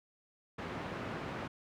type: band-pass noise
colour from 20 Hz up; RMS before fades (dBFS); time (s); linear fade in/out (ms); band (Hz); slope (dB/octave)
pink; -41; 0.58-1.48; 10; 110 to 2000; 12
effects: none